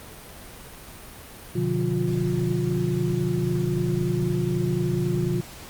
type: tone cluster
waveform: sine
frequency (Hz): 124.7 / 148.6 / 178.7 / 354.6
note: B2 / D3 / F3 / F4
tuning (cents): +17 / +21 / +40 / +26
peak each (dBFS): -27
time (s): 1.55-5.41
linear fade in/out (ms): 10
effects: pink hiss -42 dBFS RMS until 5.69 s + Opus 32 kbps